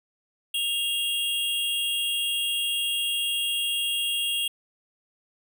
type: tone pair together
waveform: square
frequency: 2794 / 3280 Hz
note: F7 / G#7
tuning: 0 / -22 cents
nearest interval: minor third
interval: 278 cents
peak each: -28 dBFS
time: 0.54-4.48 s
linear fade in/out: 5 ms
effects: none